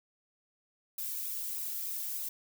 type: noise with flanger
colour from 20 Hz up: violet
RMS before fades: -37 dBFS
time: 0.98-2.29 s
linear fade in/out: 5 ms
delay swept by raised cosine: 0.77 to 2.27 ms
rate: 3.3 Hz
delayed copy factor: +0.65
effects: none